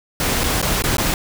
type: noise with dropouts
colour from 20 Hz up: pink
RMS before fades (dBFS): -19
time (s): 0.2-1.14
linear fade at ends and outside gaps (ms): 1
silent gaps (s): 0.435-0.44 / 0.616-0.626 / 0.822-0.839 / 0.969-0.982
effects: none